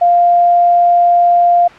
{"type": "tone", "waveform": "sine", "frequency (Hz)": 698.5, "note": "F5", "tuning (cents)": 0, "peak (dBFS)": -6, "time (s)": [0.01, 1.68], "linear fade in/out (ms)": 10, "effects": ["white hiss -35 dBFS RMS until 1.78 s", "low-pass 2000 Hz 12 dB/octave"]}